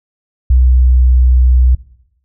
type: tone with pitch glide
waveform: sine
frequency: 63.1 to 62.7 Hz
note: B1 to B1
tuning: +38 to +27 cents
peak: -4 dBFS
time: 0.5-1.75 s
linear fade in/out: 5 ms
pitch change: -11 cents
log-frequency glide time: 0.61-1.17 s
effects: noise-tail reverb RT60 0.8 s tail -20 dB re dry + tanh soft clip ceiling -1 dBFS